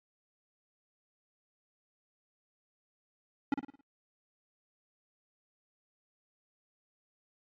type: tone with echo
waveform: square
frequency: 279.1 Hz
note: C#4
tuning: 12 cents sharp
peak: -26 dBFS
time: 3.52-3.54 s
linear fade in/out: 2 ms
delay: 54 ms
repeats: 5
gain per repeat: -7 dB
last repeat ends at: 3.81 s
effects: low-pass 2000 Hz 12 dB/octave + AAC 32 kbps